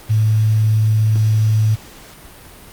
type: tone with quantisation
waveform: sine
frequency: 108.8 Hz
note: A2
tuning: 19 cents flat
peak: -11 dBFS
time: 0.09-1.76 s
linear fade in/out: 20 ms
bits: 6
effects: pink hiss -40 dBFS RMS until 2.72 s + Opus 48 kbps